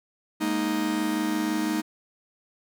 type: chord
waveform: 45% pulse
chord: Ab suspended second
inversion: none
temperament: just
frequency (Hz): 207.7 / 233.6 / 311.5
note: Ab3 / Bb3 / Eb4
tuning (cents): 0 / +4 / +2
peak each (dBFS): -31 / -31 / -26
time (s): 0.4-1.82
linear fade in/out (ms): 20
effects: none